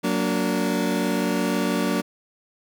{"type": "chord", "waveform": "30% pulse", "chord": "Gb augmented", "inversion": "none", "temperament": "just", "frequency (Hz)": [185, 231.2, 289.1], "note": ["Gb3", "Bb3", "D4"], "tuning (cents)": [0, -14, -27], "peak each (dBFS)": -23, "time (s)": [0.03, 2.02], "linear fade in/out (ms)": 20, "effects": []}